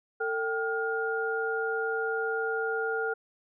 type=tone cluster; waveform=sine; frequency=449 / 778 / 1418 Hz; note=A4 / G5 / F6; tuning=+35 / -13 / +26 cents; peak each=-30 / -36 / -31 dBFS; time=0.2-3.14 s; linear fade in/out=10 ms; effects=none